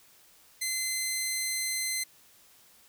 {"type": "tone", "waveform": "10% pulse", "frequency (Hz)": 2060, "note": "C7", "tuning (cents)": -28, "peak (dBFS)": -20, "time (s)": [0.61, 2.04], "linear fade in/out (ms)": 10, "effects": ["white hiss -59 dBFS RMS until 2.88 s"]}